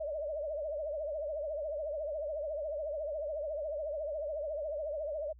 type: tone with vibrato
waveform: sine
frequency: 602 Hz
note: D5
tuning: 43 cents sharp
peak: -34 dBFS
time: 0-5.33 s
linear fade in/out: 10 ms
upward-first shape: triangle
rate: 14 Hz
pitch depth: 140 cents each way
effects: added 60 Hz sine -53 dBFS peak until 5.39 s